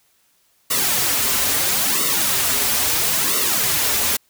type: noise with flanger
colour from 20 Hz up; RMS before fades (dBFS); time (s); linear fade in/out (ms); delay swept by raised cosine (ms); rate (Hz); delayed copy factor
white; -19; 0.7-4.17; 10; 1.2 to 6.4; 0.75; -0.85
effects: white hiss -61 dBFS RMS until 4.29 s